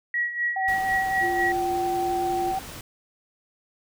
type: tone with tremolo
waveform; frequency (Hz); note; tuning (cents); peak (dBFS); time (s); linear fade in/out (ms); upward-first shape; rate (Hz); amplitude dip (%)
sine; 1916; A#6; +47; -21; 0.14-1.52; 2; sine; 4; 70
type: tone with vibrato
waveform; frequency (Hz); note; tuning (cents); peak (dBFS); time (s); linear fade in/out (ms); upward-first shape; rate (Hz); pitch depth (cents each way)
sine; 765; G5; -42; -24; 0.56-2.59; 5; sine; 11; 16
type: noise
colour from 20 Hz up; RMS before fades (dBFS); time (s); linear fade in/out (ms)
pink; -39; 0.68-2.81; 2
type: tone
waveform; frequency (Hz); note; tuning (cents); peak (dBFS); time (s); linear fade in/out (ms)
sine; 349.2; F4; 0; -27; 1.2-2.54; 50
effects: none